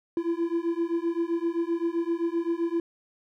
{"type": "beating tone pair", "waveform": "triangle", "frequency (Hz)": [333.4, 341.1], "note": ["E4", "F4"], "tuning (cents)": [20, -41], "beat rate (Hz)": 7.7, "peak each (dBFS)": -26, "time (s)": [0.17, 2.8], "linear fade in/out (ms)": 2, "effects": []}